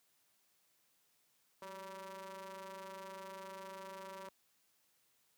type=ring-modulated tone; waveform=sawtooth; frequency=194.9 Hz; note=G3; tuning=10 cents flat; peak=-40 dBFS; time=1.62-4.29 s; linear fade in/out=2 ms; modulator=767 Hz; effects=white hiss -75 dBFS RMS until 5.37 s + high-pass 80 Hz 12 dB/octave